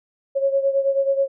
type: beating tone pair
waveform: sine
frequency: 546 / 555.3 Hz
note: C#5 / C#5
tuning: -26 / +3 cents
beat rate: 9.3 Hz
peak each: -18 / -23 dBFS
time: 0.35-1.28 s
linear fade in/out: 20 ms
effects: none